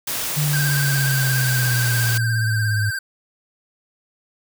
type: noise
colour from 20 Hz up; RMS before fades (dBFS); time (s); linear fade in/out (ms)
white; -25; 0.07-2.18; 5
type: exponential sweep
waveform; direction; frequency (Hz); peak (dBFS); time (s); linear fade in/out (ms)
sine; down; 149.9 to 103.83; -18; 0.36-2.91; 20
type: tone with vibrato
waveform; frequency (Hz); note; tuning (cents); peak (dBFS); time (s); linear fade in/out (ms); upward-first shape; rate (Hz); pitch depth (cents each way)
square; 1568; G6; 0; -24; 0.53-2.99; 5; sine; 17; 49
effects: none